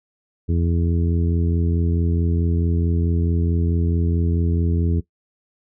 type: harmonic tone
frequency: 84.6 Hz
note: E2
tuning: 45 cents sharp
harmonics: 1 / 2 / 3 / 4 / 5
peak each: -18 / -24 / -28 / -30 / -32 dBFS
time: 0.48-5.01 s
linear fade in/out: 20 ms
effects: noise-tail reverb RT60 0.1 s tail -17 dB re dry